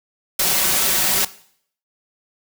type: noise with comb filter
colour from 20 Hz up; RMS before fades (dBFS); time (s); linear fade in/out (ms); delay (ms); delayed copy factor
white; -18; 0.39-1.25; 5; 5.3; +0.8
effects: noise-tail reverb RT60 0.6 s tail -17 dB re dry